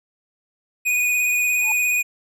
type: tone with vibrato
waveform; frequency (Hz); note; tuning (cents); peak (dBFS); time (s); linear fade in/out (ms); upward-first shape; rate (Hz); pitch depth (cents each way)
square; 2474; D#7; -10; -18; 0.85-2.03; 20; sine; 17; 19
type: tone with exponential growth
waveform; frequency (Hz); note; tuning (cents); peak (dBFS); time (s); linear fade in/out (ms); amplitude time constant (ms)
triangle; 880; A5; 0; -22; 1.57-1.72; 2; 32
effects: none